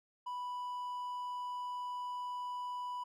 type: tone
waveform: triangle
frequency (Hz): 987.8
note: B5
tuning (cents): 0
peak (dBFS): -36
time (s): 0.26-3.04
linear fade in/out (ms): 10
effects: none